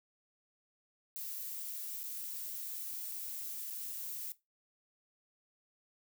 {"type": "noise with dropouts", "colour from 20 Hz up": "violet", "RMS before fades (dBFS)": -42, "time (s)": [1.16, 4.32], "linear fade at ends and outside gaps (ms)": 0, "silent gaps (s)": [[2.032, 2.038], [3.115, 3.119], [3.702, 3.706]], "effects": ["noise-tail reverb RT60 0.2 s tail -17 dB re dry"]}